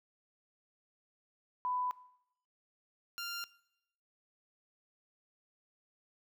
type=tone pair in turn; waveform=sine / 15% pulse; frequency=997 / 1393.1 Hz; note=B5 / F6; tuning=+16 / -5 cents; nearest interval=tritone; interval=579 cents; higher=second; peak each=-32 / -32 dBFS; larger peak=neither; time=1.65-1.91 / 3.18-3.44 s; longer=neither; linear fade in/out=0 ms; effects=noise-tail reverb RT60 0.8 s tail -20 dB re dry